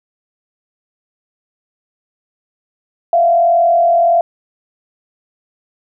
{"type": "tone with frequency modulation", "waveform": "sine", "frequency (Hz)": 685, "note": "F5", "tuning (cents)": -34, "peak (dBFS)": -8, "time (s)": [3.13, 4.21], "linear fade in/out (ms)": 2, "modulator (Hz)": 41.4, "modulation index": 0.6, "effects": []}